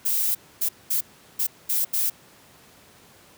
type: noise bursts at uneven times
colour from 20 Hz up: violet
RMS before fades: -23 dBFS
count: 6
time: 0.05-0.35 / 0.61-0.69 / 0.9-1.01 / 1.39-1.47 / 1.69-1.85 / 1.93-2.1 s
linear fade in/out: 10 ms
effects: pink hiss -52 dBFS RMS until 3.37 s + high-pass 100 Hz 12 dB/octave